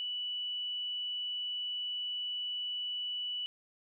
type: tone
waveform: sine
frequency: 2960 Hz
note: F#7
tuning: in tune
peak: -34 dBFS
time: 0-3.46 s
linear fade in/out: 0 ms
effects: none